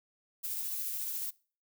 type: noise with tremolo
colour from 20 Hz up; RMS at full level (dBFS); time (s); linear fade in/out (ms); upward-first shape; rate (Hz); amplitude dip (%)
violet; -35; 0.43-1.31; 20; triangle; 14; 30
effects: noise-tail reverb RT60 0.4 s tail -23 dB re dry